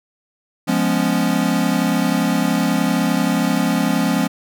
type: chord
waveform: square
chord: C# dominant seventh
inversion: first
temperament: equal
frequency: 174.61 / 207.7 / 246.9 / 277.2 Hz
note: E#3 / G#3 / B3 / C#4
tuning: 0 / 0 / 0 / 0 cents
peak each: -22 dBFS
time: 0.67-4.28 s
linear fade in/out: 20 ms
effects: none